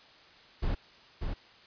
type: noise with echo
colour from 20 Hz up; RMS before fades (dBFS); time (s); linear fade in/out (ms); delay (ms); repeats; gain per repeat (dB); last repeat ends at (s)
brown; -29; 0.62-0.75; 10; 590; 1; -4; 1.34
effects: white hiss -56 dBFS RMS until 1.66 s + resampled to 11025 Hz